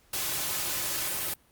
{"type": "noise with comb filter", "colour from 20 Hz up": "white", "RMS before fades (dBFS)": -31, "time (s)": [0.13, 1.34], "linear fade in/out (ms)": 5, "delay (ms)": 4.3, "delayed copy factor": -0.5, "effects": ["pink hiss -63 dBFS RMS until 1.51 s", "Opus 48 kbps"]}